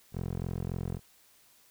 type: tone with band-pass filter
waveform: 15% pulse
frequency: 43.65 Hz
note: F1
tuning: in tune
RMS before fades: -35 dBFS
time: 0.12-1 s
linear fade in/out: 50 ms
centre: 190 Hz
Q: 0.56
effects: white hiss -62 dBFS RMS until 1.7 s